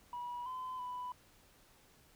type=tone with pitch steps; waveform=sine; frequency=971 / 1021 / 993 Hz; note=B5 / C6 / B5; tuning=-30 / -43 / +9 cents; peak=-38 dBFS; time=0.13-1.12 s; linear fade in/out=2 ms; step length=330 ms; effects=tanh soft clip ceiling -37 dBFS + pink hiss -65 dBFS RMS until 2.15 s